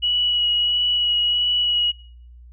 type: tone with vibrato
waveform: sine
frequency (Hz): 2923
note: F#7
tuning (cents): -22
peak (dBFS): -17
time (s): 0.02-1.92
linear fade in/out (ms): 20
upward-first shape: sine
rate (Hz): 1.5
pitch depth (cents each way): 12
effects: noise-tail reverb RT60 0.6 s tail -24 dB re dry + added 60 Hz sine -41 dBFS peak until 2.52 s